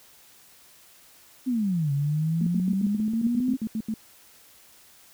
sine exponential two-way sweep, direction down then up, 265 to 138.59 to 265 Hz, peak -22 dBFS, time 1.46-3.57 s, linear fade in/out 20 ms, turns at 1.92 s
sine tone bursts, 220 Hz, A3, in tune, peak -25 dBFS, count 12, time 2.41-3.94 s, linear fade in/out 2 ms, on 56 ms, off 78 ms
effects white hiss -54 dBFS RMS until 5.13 s

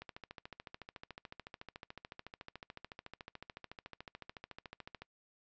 click train, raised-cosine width 0.3 ms, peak -30 dBFS, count 70, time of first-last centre 0.02-5.02 s, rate 13.8 Hz, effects noise-tail reverb RT60 0.1 s tail -24 dB re dry + resampled to 16000 Hz

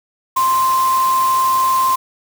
sine tone in noise, 1046.5 Hz, C6, in tune, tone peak -12 dBFS, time 0.36-1.96 s, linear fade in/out 10 ms, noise white, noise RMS -27 dBFS, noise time 0.36-1.96 s, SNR +12 dB, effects none

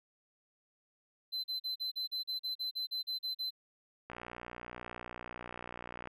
triangle tone bursts, 4057 Hz, B7, 46 cents sharp, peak -33 dBFS, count 14, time 1.32-3.507 s, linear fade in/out 20 ms, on 120 ms, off 39 ms
click train, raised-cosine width 0.5 ms, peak -28 dBFS, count 120, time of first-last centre 4.1-6.073 s, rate 60.3 Hz
effects none

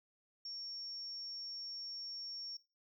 triangle tone, 5500 Hz, F8, 27 cents flat, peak -39 dBFS, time 0.45-2.57 s, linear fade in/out 5 ms, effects noise-tail reverb RT60 0.3 s tail -25 dB re dry + tanh soft clip ceiling -41 dBFS

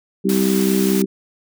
harmonic tone, 64.9 Hz, C2, 13 cents flat, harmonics 3 / 4 / 5 / 6, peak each -17 / -23 / -22 / -20 dBFS, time 0.24-1.06 s, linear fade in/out 20 ms
white noise, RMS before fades -27 dBFS, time 0.29-1.02 s, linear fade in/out 2 ms
effects none

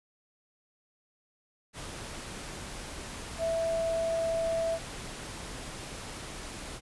sine tone in noise, 659.3 Hz, E5, in tune, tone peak -27 dBFS, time 3.38-4.79 s, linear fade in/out 50 ms, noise pink, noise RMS -41 dBFS, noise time 1.73-6.81 s, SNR +11 dB, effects resampled to 24000 Hz

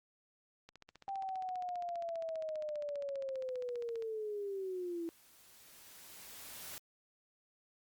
click train, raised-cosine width 0.2 ms, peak -36 dBFS, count 51, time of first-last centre 0.69-4.023 s, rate 15 Hz
sine linear sweep, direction down, 788 to 329.6 Hz, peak -37 dBFS, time 1.08-5.09 s, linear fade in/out 0 ms
white noise with exponential growth, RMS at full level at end -46 dBFS, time 3.33-6.78 s, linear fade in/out 0 ms, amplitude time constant 750 ms
effects Opus 48 kbps

